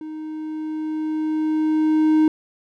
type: tone with level ramp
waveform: triangle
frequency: 311.1 Hz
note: D#4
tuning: in tune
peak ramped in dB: -28 to -10 dBFS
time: 0.01-2.28 s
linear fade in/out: 2 ms
effects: none